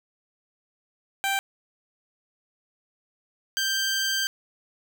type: tone pair in turn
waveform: 15% pulse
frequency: 784 / 1572.1 Hz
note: G5 / G6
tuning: 0 / +5 cents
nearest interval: octave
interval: 1205 cents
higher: second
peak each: -17 dBFS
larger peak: neither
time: 1.24-1.39 / 3.57-4.27 s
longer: second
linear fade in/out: 0 ms
effects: none